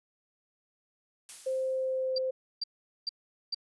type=noise with exponential decay; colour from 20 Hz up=blue; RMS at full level=-41 dBFS; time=1.29-2.12 s; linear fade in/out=0 ms; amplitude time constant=180 ms
type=tone with pitch glide; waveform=sine; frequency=523.3 to 520 Hz; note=C5 to C5; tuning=0 to -11 cents; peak=-28 dBFS; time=1.46-2.31 s; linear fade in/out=10 ms; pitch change=-11 cents; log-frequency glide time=1.71-2.14 s
type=tone bursts; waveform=sine; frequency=4699 Hz; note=D8; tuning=in tune; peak=-29 dBFS; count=4; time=2.16-3.546 s; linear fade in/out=5 ms; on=24 ms; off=430 ms
effects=resampled to 24000 Hz